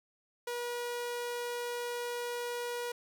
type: tone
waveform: sawtooth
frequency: 481.9 Hz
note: B4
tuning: 43 cents flat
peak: -31 dBFS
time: 0.47-2.92 s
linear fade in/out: 5 ms
effects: none